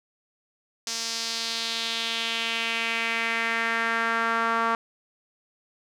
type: tone with band-pass filter sweep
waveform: sawtooth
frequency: 228.6 Hz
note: A#3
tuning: 34 cents flat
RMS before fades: -27 dBFS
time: 0.87-4.75 s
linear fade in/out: 0 ms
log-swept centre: 5600 to 1200 Hz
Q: 2.6
effects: none